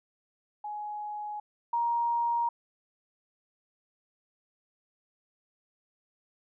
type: tone pair in turn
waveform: sine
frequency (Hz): 838 / 940.6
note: G#5 / A#5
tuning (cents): +15 / +15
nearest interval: major second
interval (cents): 200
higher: second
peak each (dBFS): -34 / -25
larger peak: second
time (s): 0.64-1.4 / 1.73-2.49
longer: neither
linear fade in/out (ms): 5
effects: none